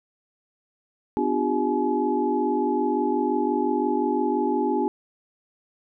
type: tone cluster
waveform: sine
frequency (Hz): 251.7 / 297.7 / 355.5 / 401.1 / 851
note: B3 / D4 / F4 / G4 / G#5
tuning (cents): +33 / +24 / +31 / +40 / +42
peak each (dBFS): -27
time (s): 1.17-4.88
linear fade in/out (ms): 0
effects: none